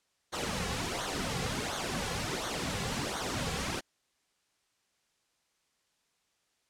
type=noise with flanger; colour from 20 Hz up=pink; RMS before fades=-34 dBFS; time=0.32-3.81 s; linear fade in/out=20 ms; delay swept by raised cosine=0.39 to 3.29 ms; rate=1.4 Hz; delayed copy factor=-0.7; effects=white hiss -75 dBFS RMS until 6.69 s + low-pass 8000 Hz 12 dB/octave